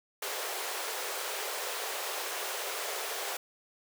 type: high-pass noise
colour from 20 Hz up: pink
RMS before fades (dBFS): -36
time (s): 0.22-3.37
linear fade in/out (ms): 5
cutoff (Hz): 400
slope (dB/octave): 48
effects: none